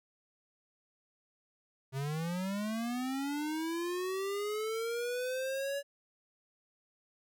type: linear sweep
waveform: square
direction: up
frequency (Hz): 130.3 to 569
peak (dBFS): -34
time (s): 1.92-5.83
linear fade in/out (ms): 50
effects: none